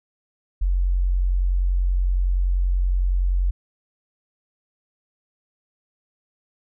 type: tone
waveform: sine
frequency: 45.29 Hz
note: F#1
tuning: 36 cents flat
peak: -17 dBFS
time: 0.61-3.51 s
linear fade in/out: 10 ms
effects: none